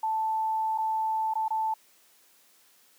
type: tone with dropouts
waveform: sine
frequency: 880 Hz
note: A5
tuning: in tune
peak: -25 dBFS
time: 0.03-1.74 s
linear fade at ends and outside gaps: 5 ms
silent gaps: 0.778-0.783 / 1.338-1.354 / 1.482-1.505 s
effects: white hiss -61 dBFS RMS until 2.98 s + high-pass 200 Hz 12 dB/octave